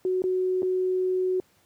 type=tone with dropouts; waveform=sine; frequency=370 Hz; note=F#4; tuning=in tune; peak=-22 dBFS; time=0.05-1.4 s; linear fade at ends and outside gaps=1 ms; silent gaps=0.22-0.239 / 0.621-0.629 s; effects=pink hiss -63 dBFS RMS until 1.65 s + high-pass 80 Hz 12 dB/octave